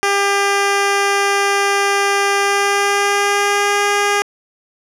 10% pulse tone with pitch glide, 400 to 407 Hz, G4 to G#4, +35 to -35 cents, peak -5 dBFS, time 0.03-4.22 s, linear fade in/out 0 ms, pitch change +30 cents, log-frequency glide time 2.39-3.85 s, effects low-pass 10000 Hz 12 dB/octave

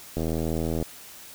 click train, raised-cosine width 2 ms, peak -15 dBFS, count 54, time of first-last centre 0.17-0.826 s, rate 80.8 Hz, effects white hiss -45 dBFS RMS until 1.34 s

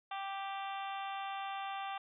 harmonic tone, 392 Hz, G4, in tune, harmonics 2 / 3 / 4 / 5 / 6 / 7 / 8 / 9, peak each -40 / -44 / -51 / -53 / -53 / -51 / -54 / -53 dBFS, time 0.11-1.98 s, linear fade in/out 5 ms, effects none

